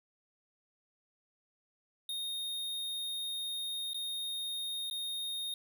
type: tone with dropouts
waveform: square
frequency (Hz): 3702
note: A#7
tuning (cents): -13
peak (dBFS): -36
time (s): 2.09-5.54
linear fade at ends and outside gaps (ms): 2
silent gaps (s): 3.934-3.944 / 4.9-4.91
effects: none